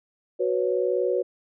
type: chord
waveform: sine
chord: F# suspended fourth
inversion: none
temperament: equal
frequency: 370 / 493.9 / 554.4 Hz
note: F#4 / B4 / C#5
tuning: 0 / 0 / 0 cents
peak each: -25 / -25 / -27 dBFS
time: 0.39-1.23 s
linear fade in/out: 20 ms
effects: none